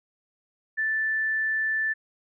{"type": "tone", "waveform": "sine", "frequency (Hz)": 1760, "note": "A6", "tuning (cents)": 0, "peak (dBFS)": -23, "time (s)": [0.77, 1.94], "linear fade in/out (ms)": 20, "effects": []}